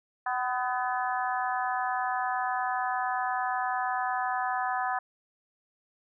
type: harmonic tone with a mistuned harmonic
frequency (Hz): 251.4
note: B3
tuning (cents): +31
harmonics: 3 / 4 / 5 / 6 / 7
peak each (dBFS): -30 / -33 / -35 / -38 / -36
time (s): 0.26-4.99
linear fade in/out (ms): 5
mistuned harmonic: 7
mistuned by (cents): -38
effects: none